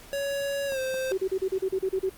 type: tone with pitch glide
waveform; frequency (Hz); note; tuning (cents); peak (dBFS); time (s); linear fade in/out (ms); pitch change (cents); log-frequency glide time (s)
square; 560 to 522.5; C#5 to C5; +18 to -2; -28; 0.13-1.12; 0; -120; 0.67-0.79
type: clicks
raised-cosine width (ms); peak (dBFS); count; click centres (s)
1; -28; 2; 0.722 / 0.942
type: tone bursts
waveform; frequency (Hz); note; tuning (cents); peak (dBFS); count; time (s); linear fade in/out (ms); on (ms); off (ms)
sine; 380.1; F#4; +47; -23; 10; 1.11-2.096; 10; 68; 34
effects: pink hiss -49 dBFS RMS until 2.17 s + Opus 48 kbps